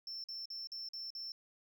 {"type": "tone bursts", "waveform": "sine", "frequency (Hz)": 5370, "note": "E8", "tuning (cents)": 31, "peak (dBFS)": -39, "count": 6, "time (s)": [0.07, 1.32], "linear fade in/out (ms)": 2, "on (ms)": 170, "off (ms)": 46, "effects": ["tanh soft clip ceiling -40 dBFS"]}